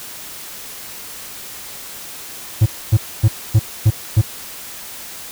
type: tone bursts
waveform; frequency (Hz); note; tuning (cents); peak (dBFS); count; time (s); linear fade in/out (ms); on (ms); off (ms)
triangle; 108.6; A2; -22; -5; 6; 2.61-4.216; 10; 51; 260
effects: white hiss -33 dBFS RMS until 5.31 s